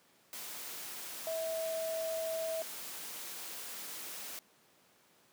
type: tone in noise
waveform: sine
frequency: 649 Hz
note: E5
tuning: 27 cents flat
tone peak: -34 dBFS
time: 1.27-2.62 s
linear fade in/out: 0 ms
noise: white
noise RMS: -44 dBFS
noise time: 0.33-4.39 s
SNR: +7 dB
effects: pink hiss -66 dBFS RMS until 5.32 s + high-pass 200 Hz 12 dB/octave